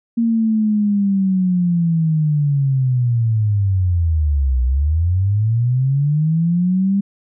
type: linear two-way sweep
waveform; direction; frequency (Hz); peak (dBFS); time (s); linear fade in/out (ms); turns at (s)
sine; down then up; 233.1 to 60.9 to 200.7; -13; 0.17-7.01; 10; 4.63
effects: none